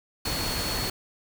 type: tone in noise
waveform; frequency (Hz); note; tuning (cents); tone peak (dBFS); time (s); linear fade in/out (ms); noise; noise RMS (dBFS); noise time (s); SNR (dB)
sine; 4367; C#8; -27; -32; 0.25-0.9; 5; pink; -30; 0.25-0.9; -5
effects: none